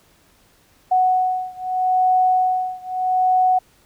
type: beating tone pair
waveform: sine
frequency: 740 / 740.79 Hz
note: F#5 / F#5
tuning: 0 / +2 cents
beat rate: 0.79 Hz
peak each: -18 / -19 dBFS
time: 0.91-3.59 s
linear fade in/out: 10 ms
effects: pink hiss -56 dBFS RMS until 3.85 s